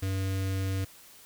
square tone with notch filter, 95.9 Hz, G2, 37 cents flat, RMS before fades -30 dBFS, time 0.02-0.85 s, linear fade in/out 10 ms, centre 890 Hz, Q 1.3, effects white hiss -53 dBFS RMS until 1.25 s

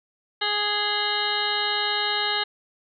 harmonic tone with a mistuned harmonic, 415.3 Hz, G#4, in tune, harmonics 1 / 2 / 3 / 4 / 5 / 7 / 8 / 9 / 10, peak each -34 / -30 / -33 / -30 / -32 / -30 / -34 / -29 / -31 dBFS, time 0.41-2.44 s, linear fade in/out 10 ms, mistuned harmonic 8, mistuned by -72 cents, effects none

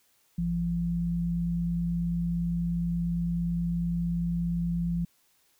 sine tone pair together, 53.86 / 171 Hz, A1 / F3, -36 / -36 cents, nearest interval octave + minor sixth, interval 2000 cents, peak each -35 / -26 dBFS, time 0.38-5.05 s, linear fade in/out 5 ms, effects white hiss -67 dBFS RMS until 5.59 s

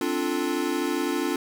square chord, D minor seventh, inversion third, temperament equal, 261.6 / 293.7 / 349.2 / 440 Hz, C4 / D4 / F4 / A4, 0 / 0 / 0 / 0 cents, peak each -32 / -29 / -29 / -34 dBFS, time 0.01-1.36 s, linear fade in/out 2 ms, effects none

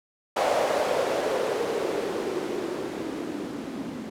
violet noise with low-pass filter sweep, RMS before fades -28 dBFS, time 0.36-4.1 s, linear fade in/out 10 ms, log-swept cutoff 620 to 240 Hz, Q 3.4, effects none

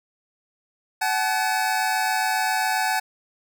25% pulse tone pair together, 753.6 / 861 Hz, F#5 / A5, +32 / -38 cents, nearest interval major second, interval 230 cents, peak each -20 dBFS, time 1.01-3 s, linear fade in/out 10 ms, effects none

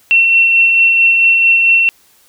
sine tone with tremolo, 2711 Hz, E7, 48 cents sharp, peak -5 dBFS, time 0.11-1.89 s, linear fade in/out 0 ms, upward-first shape sine, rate 4.5 Hz, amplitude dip 30%, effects white hiss -50 dBFS RMS until 2.28 s

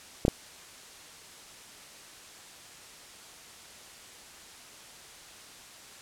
clicks, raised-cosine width 2 ms, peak -9 / -8 dBFS, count 2, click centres 0.251 / 0.281 s, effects white hiss -49 dBFS RMS until 6.01 s + low-pass 9000 Hz 12 dB/octave

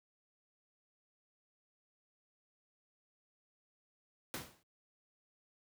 pink noise with exponential decay, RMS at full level -38 dBFS, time 4.34-4.63 s, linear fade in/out 0 ms, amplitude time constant 62 ms, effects high-pass 80 Hz 12 dB/octave

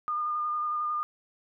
sine tone with vibrato, 1214 Hz, D#6, 43 cents flat, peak -27 dBFS, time 0.08-1.03 s, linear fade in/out 0 ms, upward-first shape square, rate 11 Hz, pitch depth 13 cents each way, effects none

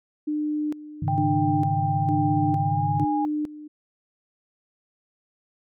sine tone with tremolo, 300.9 Hz, D4, 42 cents sharp, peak -23 dBFS, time 0.27-3.68 s, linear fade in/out 10 ms, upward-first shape square, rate 1.1 Hz, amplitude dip 80%
sine chord, Ab suspended fourth, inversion none, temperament equal, 103.83 / 138.59 / 155.56 Hz, Ab2 / Db3 / Eb3, 0 / 0 / 0 cents, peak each -27 dBFS, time 1.02-3.05 s, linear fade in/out 5 ms
sine tone with pitch glide, 790 to 822.1 Hz, G5 to G#5, +13 to -18 cents, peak -24 dBFS, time 1.08-3.25 s, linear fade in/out 0 ms, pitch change +69 cents, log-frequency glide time 2.57-2.89 s
effects none

